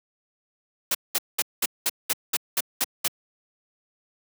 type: noise bursts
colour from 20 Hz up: white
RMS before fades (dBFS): -23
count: 10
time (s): 0.91-3.08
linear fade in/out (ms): 5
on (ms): 37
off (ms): 200
effects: high-pass 200 Hz 12 dB/octave